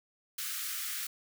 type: high-pass noise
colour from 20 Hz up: white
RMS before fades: -37 dBFS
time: 0.38-1.07 s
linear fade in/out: 5 ms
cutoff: 1200 Hz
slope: 96 dB/octave
effects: none